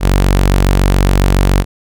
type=tone; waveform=sawtooth; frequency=47.17 Hz; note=F#1; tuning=34 cents sharp; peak=-4 dBFS; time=0-1.65 s; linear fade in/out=50 ms; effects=none